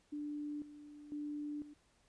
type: tone with tremolo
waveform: sine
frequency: 295 Hz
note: D4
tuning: 8 cents sharp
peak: -39 dBFS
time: 0.12-1.74 s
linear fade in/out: 10 ms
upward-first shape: square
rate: 1 Hz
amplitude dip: 75%
effects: pink hiss -72 dBFS RMS until 2.08 s + resampled to 22050 Hz